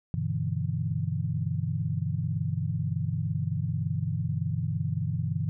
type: chord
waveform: sine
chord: E minor seventh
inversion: first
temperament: equal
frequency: 98 / 123.47 / 146.83 / 164.81 Hz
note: G2 / B2 / D3 / E3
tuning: 0 / 0 / 0 / 0 cents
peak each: -32 dBFS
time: 0.14-5.49 s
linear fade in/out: 0 ms
effects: none